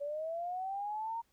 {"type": "linear sweep", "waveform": "sine", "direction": "up", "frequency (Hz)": [564, 932.3], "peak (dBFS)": -35, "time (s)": [0, 1.22], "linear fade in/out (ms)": 20, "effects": ["pink hiss -74 dBFS RMS until 1.32 s"]}